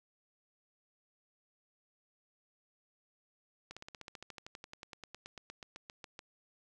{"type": "slowing click train", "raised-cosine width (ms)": 0.2, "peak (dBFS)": -29, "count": 27, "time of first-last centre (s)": [3.71, 6.191], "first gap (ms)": 56, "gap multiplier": 1.04, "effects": []}